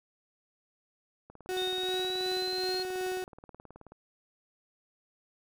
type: click train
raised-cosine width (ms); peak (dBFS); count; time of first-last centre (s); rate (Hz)
1; -35; 50; 1.3-3.92; 18.7
type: tone with tremolo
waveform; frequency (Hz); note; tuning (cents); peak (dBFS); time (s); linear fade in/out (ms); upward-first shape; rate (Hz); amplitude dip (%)
35% pulse; 370; F#4; 0; -29; 1.49-3.24; 0; sine; 2.7; 30
type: linear sweep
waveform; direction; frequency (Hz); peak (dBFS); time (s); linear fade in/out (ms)
sine; up; 3655 to 4239; -33; 1.57-2.83; 5
effects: none